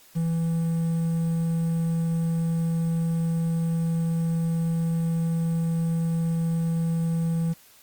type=tone with quantisation; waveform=triangle; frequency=165.3 Hz; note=E3; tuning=5 cents sharp; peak=-20 dBFS; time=0.15-7.54 s; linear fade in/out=20 ms; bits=8; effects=white hiss -54 dBFS RMS until 7.82 s + Opus 48 kbps